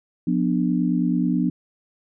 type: chord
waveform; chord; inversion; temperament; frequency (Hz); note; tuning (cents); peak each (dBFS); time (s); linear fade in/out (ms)
sine; B diminished; second; just; 177.8 / 246.9 / 296.3; F3 / B3 / D4; +31 / 0 / +15; -22 / -22 / -24; 0.27-1.5; 5
effects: none